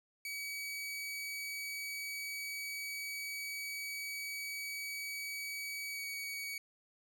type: tone with pitch glide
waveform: sawtooth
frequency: 2272 to 2255 Hz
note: C#7 to C#7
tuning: +42 to +29 cents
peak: -36 dBFS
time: 0.25-6.58 s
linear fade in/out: 2 ms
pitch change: -13 cents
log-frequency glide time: 5.92-6.01 s
effects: none